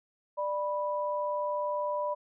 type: tone pair together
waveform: sine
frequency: 593 / 984.1 Hz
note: D5 / B5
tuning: +17 / -6 cents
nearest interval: major sixth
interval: 877 cents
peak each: -31 / -32 dBFS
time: 0.37-2.15 s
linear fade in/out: 20 ms
effects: none